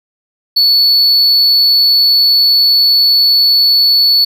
triangle tone, 4435 Hz, C#8, in tune, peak -5 dBFS, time 0.56-4.25 s, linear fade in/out 10 ms, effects none

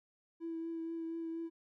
triangle tone with vibrato, 329.6 Hz, E4, in tune, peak -34 dBFS, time 0.4-1.5 s, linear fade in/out 50 ms, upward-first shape triangle, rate 4.2 Hz, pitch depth 19 cents each way, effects tanh soft clip ceiling -35 dBFS

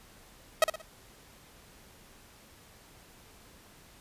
sawtooth tone with echo, 637 Hz, D#5, 41 cents sharp, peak -14 dBFS, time 0.62-0.64 s, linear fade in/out 2 ms, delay 59 ms, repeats 3, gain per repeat -9 dB, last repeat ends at 0.817 s, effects pink hiss -56 dBFS RMS until 4 s + resampled to 32000 Hz

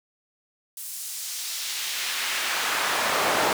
brown noise with high-pass filter sweep, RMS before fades -27 dBFS, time 0.77-3.53 s, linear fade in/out 2 ms, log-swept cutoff 10000 to 580 Hz, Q 0.88, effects none

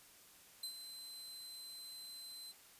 sawtooth tone with ADSR envelope, 4067 Hz, C8, 50 cents flat, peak -37 dBFS, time 0.63-2.53 s, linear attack 5 ms, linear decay 85 ms, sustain -9 dB, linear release 27 ms, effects white hiss -62 dBFS RMS until 2.79 s + resampled to 32000 Hz

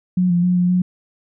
sine tone with pitch steps, 181.6 / 174.3 / 179.8 / 178.1 / 181 Hz, F#3 / F3 / F#3 / F3 / F#3, -32 / -3 / -49 / +34 / -38 cents, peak -13 dBFS, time 0.17-0.82 s, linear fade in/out 5 ms, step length 130 ms, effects none

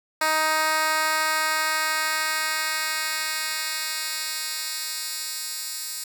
10% pulse tone with high-pass filter sweep, 313 Hz, D#4, 10 cents sharp, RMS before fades -26 dBFS, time 0.21-6.04 s, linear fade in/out 5 ms, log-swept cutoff 770 to 6200 Hz, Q 0.8, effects 8-bit

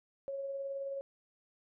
sine tone with tremolo, 550 Hz, C#5, 14 cents flat, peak -35 dBFS, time 0.28-1.01 s, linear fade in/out 0 ms, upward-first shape sine, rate 19 Hz, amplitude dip 30%, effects none

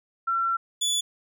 sine / 25% pulse tone pair in turn, 1355 / 3448 Hz, E6 / A7, +47 / -36 cents, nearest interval octave + major third, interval 1617 cents, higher second, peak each -22 / -19 dBFS, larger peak second, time 0.27-0.57 / 0.81-1.01 s, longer first, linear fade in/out 10 ms, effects none

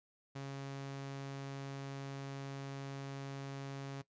sawtooth tone, 137.6 Hz, C#3, 12 cents flat, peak -38 dBFS, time 0.35-4.02 s, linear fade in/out 10 ms, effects noise-tail reverb RT60 0.1 s tail -18 dB re dry + resampled to 16000 Hz

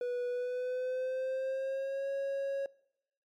triangle tone with pitch glide, 490.1 to 550.1 Hz, B4 to C#5, -13 to -13 cents, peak -30 dBFS, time 0.01-2.66 s, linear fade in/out 2 ms, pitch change +200 cents, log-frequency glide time 0.28-2.09 s, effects noise-tail reverb RT60 0.8 s tail -22 dB re dry + MP3 96 kbps

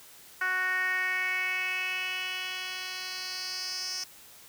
10% pulse tone with band-pass filter sweep, 370 Hz, F#4, in tune, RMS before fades -32 dBFS, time 0.41-4.04 s, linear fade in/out 5 ms, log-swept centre 1600 to 5500 Hz, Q 4.3, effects white hiss -52 dBFS RMS until 4.48 s

